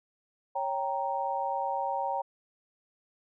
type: chord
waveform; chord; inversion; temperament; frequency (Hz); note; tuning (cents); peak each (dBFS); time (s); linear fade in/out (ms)
sine; G diminished; second; equal; 554.4 / 784 / 932.3; Db5 / G5 / Bb5; 0 / 0 / 0; -35 / -32 / -32; 0.55-2.22; 10
effects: none